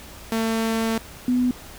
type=tone pair in turn; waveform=sawtooth / sine; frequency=224.8 / 249.1 Hz; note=A3 / B3; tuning=+37 / +15 cents; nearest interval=major second; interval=178 cents; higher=second; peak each=-17 dBFS; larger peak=neither; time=0.32-0.98 / 1.28-1.51 s; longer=first; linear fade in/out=2 ms; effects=added 60 Hz sine -49 dBFS peak until 1.78 s + pink hiss -42 dBFS RMS until 1.78 s